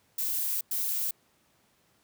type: noise bursts at uneven times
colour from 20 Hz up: violet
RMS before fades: -30 dBFS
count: 2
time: 0.18-0.61 / 0.71-1.11 s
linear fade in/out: 5 ms
effects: pink hiss -67 dBFS RMS until 2.03 s + high-pass 100 Hz 12 dB/octave